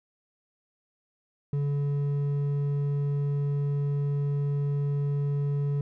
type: tone with hard clipping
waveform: sine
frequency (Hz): 142.9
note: D3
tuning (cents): -47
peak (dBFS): -26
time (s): 1.53-5.81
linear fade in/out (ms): 2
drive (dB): 5
effects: none